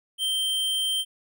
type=tone; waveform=square; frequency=3136 Hz; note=G7; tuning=in tune; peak=-24 dBFS; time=0.18-1.05 s; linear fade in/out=50 ms; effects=none